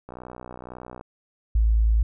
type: click train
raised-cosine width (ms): 1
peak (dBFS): -24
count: 58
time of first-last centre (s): 0.09-1.011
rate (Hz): 61.9
type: tone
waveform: sine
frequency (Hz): 55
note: A1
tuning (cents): 0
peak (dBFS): -16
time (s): 1.55-2.03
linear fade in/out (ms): 5
effects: none